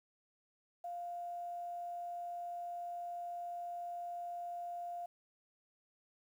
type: tone with quantisation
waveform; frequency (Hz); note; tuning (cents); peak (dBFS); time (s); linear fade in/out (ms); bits
sine; 698.5; F5; 0; -40; 0.84-5.06; 5; 11
effects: none